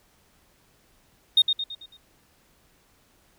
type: tone with echo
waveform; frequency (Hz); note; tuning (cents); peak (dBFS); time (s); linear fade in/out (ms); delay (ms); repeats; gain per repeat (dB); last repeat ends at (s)
sine; 3696; A#7; -16; -12; 1.37-1.42; 5; 110; 5; -7; 1.97
effects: tanh soft clip ceiling -10 dBFS + pink hiss -62 dBFS RMS until 3.38 s